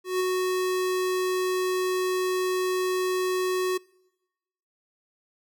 square tone with ADSR envelope, 369.1 Hz, F#4, 4 cents flat, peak -22 dBFS, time 0.04-3.78 s, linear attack 160 ms, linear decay 13 ms, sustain -2 dB, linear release 12 ms, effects noise-tail reverb RT60 1.0 s tail -25 dB re dry

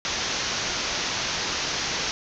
white low-pass noise, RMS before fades -28 dBFS, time 0.05-2.11 s, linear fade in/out 0 ms, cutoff 6500 Hz, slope 96 dB/octave, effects none

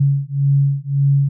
sine beating tone pair, 138.8 / 140.6 Hz, C#3 / C#3, +3 / +25 cents, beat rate 1.8 Hz, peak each -16 dBFS, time 0-1.29 s, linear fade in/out 10 ms, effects none

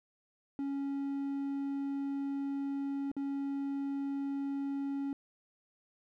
triangle tone with dropouts, 277.8 Hz, C#4, 4 cents sharp, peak -31 dBFS, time 0.59-5.13 s, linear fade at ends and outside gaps 1 ms, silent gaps 3.116-3.166 s, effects none

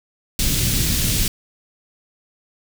pink band-stop noise, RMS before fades -19 dBFS, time 0.39-1.28 s, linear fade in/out 2 ms, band 220 to 3300 Hz, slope 12 dB/octave, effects none

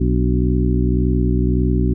harmonic tone with a mistuned harmonic, 61.8 Hz, B1, 2 cents sharp, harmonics 1 / 2 / 3 / 4 / 5 / 6, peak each -17 / -20 / -22 / -23 / -24 / -25 dBFS, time 0-1.94 s, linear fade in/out 10 ms, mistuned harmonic 5, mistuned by -70 cents, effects none

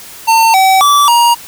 square tone with pitch steps, 903 / 764 / 1157 / 945 Hz, A5 / G5 / D6 / A#5, +45 / -45 / -26 / +23 cents, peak -6 dBFS, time 0.27-1.35 s, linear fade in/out 20 ms, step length 270 ms, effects white hiss -32 dBFS RMS until 1.47 s

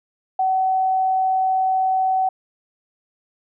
sine tone, 756 Hz, F#5, 37 cents sharp, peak -16 dBFS, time 0.39-2.29 s, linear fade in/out 5 ms, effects none

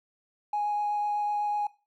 triangle tone with vibrato, 830.6 Hz, G#5, in tune, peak -22 dBFS, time 0.53-1.67 s, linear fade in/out 5 ms, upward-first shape triangle, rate 8 Hz, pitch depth 9 cents each way, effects noise-tail reverb RT60 0.3 s tail -21 dB re dry + tanh soft clip ceiling -23 dBFS

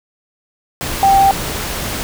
sine tone in noise, 784 Hz, G5, in tune, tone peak -7 dBFS, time 1.03-1.31 s, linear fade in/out 0 ms, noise pink, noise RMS -22 dBFS, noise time 0.81-2.03 s, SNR +12 dB, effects none

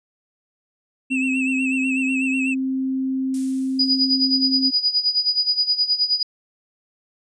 sine tone with pitch glide, 261.6 to 263.6 Hz, C4 to C4, 0 to +13 cents, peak -20 dBFS, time 1.1-4.71 s, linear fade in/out 20 ms, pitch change +13 cents, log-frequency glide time 1.23-2.17 s
triangle tone with vibrato, 2637 Hz, E7, in tune, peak -21 dBFS, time 1.1-2.55 s, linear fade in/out 20 ms, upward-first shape sine, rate 8.1 Hz, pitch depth 65 cents each way
violet noise with exponential decay, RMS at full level -31 dBFS, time 3.34-4.54 s, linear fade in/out 1 ms, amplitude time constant 260 ms
sine tone with tremolo, 4928 Hz, D#8, 17 cents flat, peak -14 dBFS, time 3.79-6.23 s, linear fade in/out 5 ms, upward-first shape sine, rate 9.5 Hz, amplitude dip 80%
effects resampled to 22050 Hz

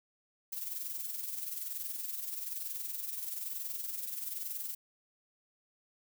violet noise with amplitude modulation, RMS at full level -37 dBFS, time 0.52-4.75 s, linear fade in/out 10 ms, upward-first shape sine, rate 21.1 Hz, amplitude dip 55%, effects none

